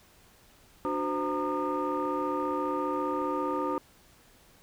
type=tone cluster; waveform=sine; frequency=295 / 369.8 / 515 / 922 / 1215 Hz; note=D4 / F#4 / C5 / A#5 / D#6; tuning=+8 / -1 / -28 / -19 / -42 cents; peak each=-32 / -34 / -33 / -33 / -33 dBFS; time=0.85-3.78 s; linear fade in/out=0 ms; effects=tanh soft clip ceiling -21 dBFS + pink hiss -59 dBFS RMS until 4.62 s